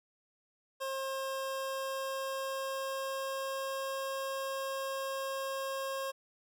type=tone with pitch glide; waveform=25% pulse; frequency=535 to 539 Hz; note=C5 to C#5; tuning=+38 to -49 cents; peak=-31 dBFS; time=0.8-6.12 s; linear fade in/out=20 ms; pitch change=+13 cents; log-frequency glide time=1.37-4.14 s; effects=none